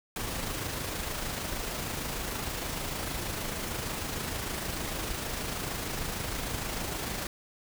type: noise with amplitude modulation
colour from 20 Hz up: pink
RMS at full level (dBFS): -33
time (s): 0.16-7.27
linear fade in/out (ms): 2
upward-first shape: sine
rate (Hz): 26.5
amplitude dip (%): 35
effects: none